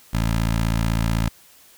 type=tone with notch filter; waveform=15% pulse; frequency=55.9 Hz; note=A1; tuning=28 cents sharp; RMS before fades=-21 dBFS; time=0.13-1.29 s; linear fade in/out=10 ms; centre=470 Hz; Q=1.4; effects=white hiss -51 dBFS RMS until 1.77 s